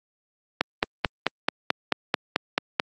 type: click train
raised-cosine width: 0.3 ms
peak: -3 dBFS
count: 11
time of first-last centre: 0.61-2.798 s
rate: 4.57 Hz
effects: high-pass 200 Hz 12 dB/octave + Opus 48 kbps